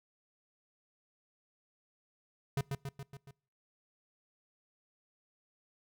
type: tone with echo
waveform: square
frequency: 138.59 Hz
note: C#3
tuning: in tune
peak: -30 dBFS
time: 2.57-2.61 s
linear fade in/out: 2 ms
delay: 140 ms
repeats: 5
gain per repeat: -4 dB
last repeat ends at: 3.31 s
effects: noise-tail reverb RT60 0.5 s tail -25 dB re dry